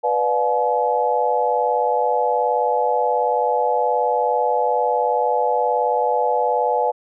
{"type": "chord", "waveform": "sine", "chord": "B diminished seventh", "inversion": "none", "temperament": "just", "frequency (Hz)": [493.9, 592.7, 711.2, 853.4], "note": ["B4", "D5", "F5", "Ab5"], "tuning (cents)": [0, 16, 31, 47], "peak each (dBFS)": [-21, -24, -23, -20], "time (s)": [0.03, 6.92], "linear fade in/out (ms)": 20, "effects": []}